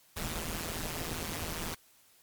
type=noise with amplitude modulation; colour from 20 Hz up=pink; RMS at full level=-33 dBFS; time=0.16-1.75 s; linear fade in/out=10 ms; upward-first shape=sine; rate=163 Hz; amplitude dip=90%; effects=white hiss -63 dBFS RMS until 2.22 s + MP3 96 kbps